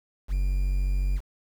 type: tone with quantisation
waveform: triangle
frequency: 47 Hz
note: F#1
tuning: 28 cents sharp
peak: -20 dBFS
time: 0.28-1.21 s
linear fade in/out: 50 ms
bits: 8
effects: none